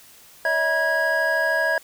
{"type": "tone cluster", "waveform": "triangle", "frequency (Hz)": [570, 643, 961, 1650], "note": ["C#5", "E5", "B5", "G#6"], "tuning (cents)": [48, -43, -48, -12], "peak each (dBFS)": [-27, -22, -28, -19], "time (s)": [0.45, 1.78], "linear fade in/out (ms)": 2, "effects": ["white hiss -49 dBFS RMS until 1.83 s"]}